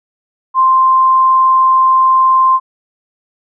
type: tone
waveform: sine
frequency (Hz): 1046.5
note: C6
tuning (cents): 0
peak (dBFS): -6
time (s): 0.54-2.6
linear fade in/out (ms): 50
effects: none